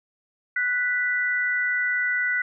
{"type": "tone pair together", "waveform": "sine", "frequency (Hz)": [1480.3, 1976], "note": ["F#6", "B6"], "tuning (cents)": [0, 0], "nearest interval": "perfect fourth", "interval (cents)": 500, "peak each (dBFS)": -24, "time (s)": [0.56, 2.42], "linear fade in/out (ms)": 5, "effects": []}